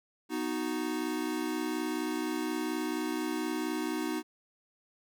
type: chord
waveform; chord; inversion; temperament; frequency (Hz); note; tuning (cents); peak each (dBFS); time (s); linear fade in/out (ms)
square; B major; none; equal; 246.9 / 311.1 / 370; B3 / D#4 / F#4; 0 / 0 / 0; -38 / -34 / -38; 0.29-4.23; 50
effects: none